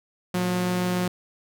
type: tone pair together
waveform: sawtooth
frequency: 113.46 / 180.1 Hz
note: A#2 / F#3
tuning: -46 / -46 cents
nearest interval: minor sixth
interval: 800 cents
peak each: -30 / -19 dBFS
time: 0.34-1.08 s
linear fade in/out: 5 ms
effects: none